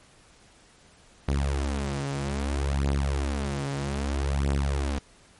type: beating tone pair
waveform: sawtooth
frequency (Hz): 69.3 / 69.92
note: C#2 / C#2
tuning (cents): 0 / +16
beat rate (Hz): 0.62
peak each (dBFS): -24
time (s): 1.28-4.99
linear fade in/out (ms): 5
effects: pink hiss -56 dBFS RMS until 5.39 s + MP3 48 kbps